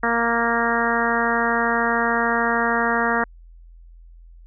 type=harmonic tone; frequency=233.1 Hz; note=A#3; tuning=in tune; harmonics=1 / 2 / 3 / 4 / 5 / 6 / 7 / 8; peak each=-26 / -26 / -26 / -26 / -26 / -26 / -26 / -26 dBFS; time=0.03-3.24 s; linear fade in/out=5 ms; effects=added 42 Hz sine -42 dBFS peak until 4.46 s